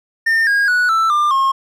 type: tone with pitch steps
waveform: triangle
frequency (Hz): 1811 / 1632.2 / 1471 / 1325.7 / 1194.8 / 1076.8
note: A6 / G#6 / F#6 / E6 / D6 / C6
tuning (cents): +49 / -31 / -11 / +9 / +29 / +49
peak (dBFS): -10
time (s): 0.26-1.52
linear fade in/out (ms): 10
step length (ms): 210
effects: none